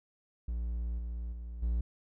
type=tone with level steps; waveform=triangle; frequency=58.27 Hz; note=A#1; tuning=in tune; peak=-30 / -33 / -37 / -26 dBFS; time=0.48-1.81 s; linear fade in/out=5 ms; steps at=0.98 / 1.32 / 1.62 s; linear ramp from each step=10 ms; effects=none